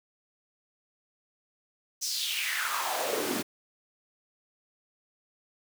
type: noise with high-pass filter sweep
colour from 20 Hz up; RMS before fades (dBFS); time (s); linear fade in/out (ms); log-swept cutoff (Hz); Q
pink; -31; 2.01-3.43; 20; 6100 to 230; 4
effects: none